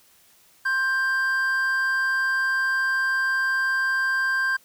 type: tone pair together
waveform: triangle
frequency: 1054.5 / 1580 Hz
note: C6 / G6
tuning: +13 / +13 cents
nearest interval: perfect fifth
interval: 700 cents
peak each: -29 / -19 dBFS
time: 0.65-4.57 s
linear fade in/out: 10 ms
effects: white hiss -57 dBFS RMS until 4.64 s